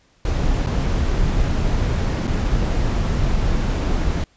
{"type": "noise with dropouts", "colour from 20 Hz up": "brown", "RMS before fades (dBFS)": -19, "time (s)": [0.25, 4.24], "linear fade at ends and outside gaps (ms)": 2, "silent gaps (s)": [[0.664, 0.669], [2.272, 2.276]], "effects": ["pink hiss -58 dBFS RMS until 4.36 s", "resampled to 16000 Hz"]}